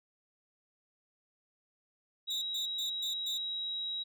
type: tone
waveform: sine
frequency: 3842 Hz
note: B7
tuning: 48 cents flat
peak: -34 dBFS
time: 2.27-4.04 s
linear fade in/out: 20 ms
type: tone bursts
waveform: 35% pulse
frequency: 3606 Hz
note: A7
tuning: 42 cents sharp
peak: -34 dBFS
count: 5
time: 2.3-3.38 s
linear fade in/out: 10 ms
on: 120 ms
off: 120 ms
effects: none